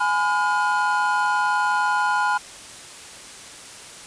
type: tone cluster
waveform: triangle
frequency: 836 / 1007 / 1427 Hz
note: G#5 / B5 / F6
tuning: +11 / +33 / +37 cents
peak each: -21 dBFS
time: 0-2.38 s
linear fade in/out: 10 ms
effects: white hiss -40 dBFS RMS until 4.06 s + resampled to 22050 Hz